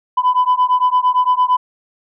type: beating tone pair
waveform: sine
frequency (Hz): 997 / 1005.8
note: B5 / B5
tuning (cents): +16 / +31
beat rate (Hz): 8.8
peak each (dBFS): -13 / -13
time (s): 0.17-1.57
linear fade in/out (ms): 10
effects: tanh soft clip ceiling -7 dBFS